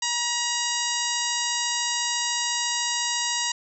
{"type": "harmonic tone", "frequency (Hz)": 954, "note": "A#5", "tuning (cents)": 40, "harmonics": [1, 2, 3, 4, 5, 6, 7, 8], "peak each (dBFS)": [-32, -32, -32, -32, -32, -32, -32, -32], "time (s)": [0.02, 3.52], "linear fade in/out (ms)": 5, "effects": []}